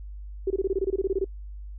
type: tone bursts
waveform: sine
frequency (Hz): 384.5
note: G4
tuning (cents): -33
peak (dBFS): -21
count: 14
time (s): 0.47-1.245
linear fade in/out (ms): 5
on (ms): 34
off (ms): 23
effects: noise-tail reverb RT60 0.1 s tail -25 dB re dry + added 50 Hz sine -36 dBFS peak until 1.78 s